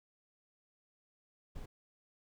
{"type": "noise", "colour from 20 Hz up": "brown", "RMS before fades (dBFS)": -44, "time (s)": [1.55, 1.66], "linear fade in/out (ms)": 10, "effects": []}